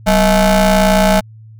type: ring-modulated tone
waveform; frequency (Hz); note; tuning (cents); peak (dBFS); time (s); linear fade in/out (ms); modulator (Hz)
30% pulse; 221.7; A3; +13; -3; 0.06-1.21; 20; 414
effects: added 110 Hz sine -35 dBFS peak until 1.59 s